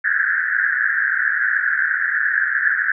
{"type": "band-pass noise", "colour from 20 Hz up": "pink", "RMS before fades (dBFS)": -19, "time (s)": [0.04, 2.92], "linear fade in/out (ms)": 5, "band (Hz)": [1500, 1800], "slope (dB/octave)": 96, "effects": []}